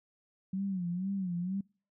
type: tone with vibrato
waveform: sine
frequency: 185 Hz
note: F#3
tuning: in tune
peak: -31 dBFS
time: 0.53-1.61 s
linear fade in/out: 5 ms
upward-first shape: sine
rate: 2.1 Hz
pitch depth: 120 cents each way
effects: noise-tail reverb RT60 0.4 s tail -25 dB re dry